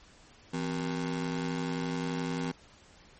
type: ring-modulated tone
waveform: 35% pulse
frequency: 212.6 Hz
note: G#3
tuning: 41 cents sharp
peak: -26 dBFS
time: 0.53-2.52 s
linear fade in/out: 10 ms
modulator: 45.8 Hz
effects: pink hiss -57 dBFS RMS until 3.19 s + MP3 32 kbps